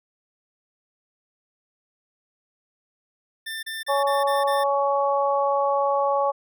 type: tone bursts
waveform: 25% pulse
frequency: 1786 Hz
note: A6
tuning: 25 cents sharp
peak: -26 dBFS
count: 6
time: 3.46-4.64 s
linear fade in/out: 10 ms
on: 170 ms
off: 32 ms
type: harmonic tone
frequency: 279.8 Hz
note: C#4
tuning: 16 cents sharp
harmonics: 2 / 3 / 4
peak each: -22 / -24 / -25 dBFS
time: 3.88-6.32 s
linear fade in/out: 20 ms
effects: none